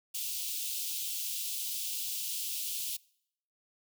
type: high-pass noise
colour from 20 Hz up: white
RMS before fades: -36 dBFS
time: 0.14-2.97 s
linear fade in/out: 10 ms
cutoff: 2700 Hz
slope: 48 dB/octave
effects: noise-tail reverb RT60 0.7 s tail -24 dB re dry